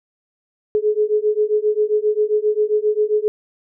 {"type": "beating tone pair", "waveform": "sine", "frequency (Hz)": [420.6, 428.1], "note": ["G#4", "A4"], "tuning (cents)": [22, -47], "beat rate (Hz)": 7.5, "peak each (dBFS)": -18, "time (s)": [0.75, 3.28], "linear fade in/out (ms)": 0, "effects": []}